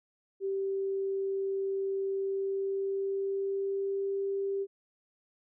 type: tone with pitch glide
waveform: sine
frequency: 389.5 to 393.8 Hz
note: G4 to G4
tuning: -11 to +8 cents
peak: -29 dBFS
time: 0.4-4.67 s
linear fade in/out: 50 ms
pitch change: +19 cents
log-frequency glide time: 2.1-4.2 s
effects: none